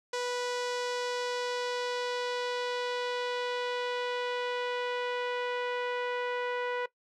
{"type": "tone with low-pass filter sweep", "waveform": "sawtooth", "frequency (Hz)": 491.5, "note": "B4", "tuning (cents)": -8, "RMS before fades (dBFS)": -33, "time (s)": [0.13, 6.86], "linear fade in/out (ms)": 5, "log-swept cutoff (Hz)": [6300, 2200], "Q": 1.4, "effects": ["noise-tail reverb RT60 0.1 s tail -19 dB re dry"]}